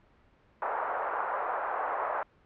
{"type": "band-pass noise", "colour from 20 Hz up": "white", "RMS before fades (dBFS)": -32, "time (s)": [0.62, 2.23], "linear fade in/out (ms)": 0, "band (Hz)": [540, 1300], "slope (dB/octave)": 24, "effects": ["pink hiss -63 dBFS RMS until 2.45 s", "low-pass 2000 Hz 12 dB/octave"]}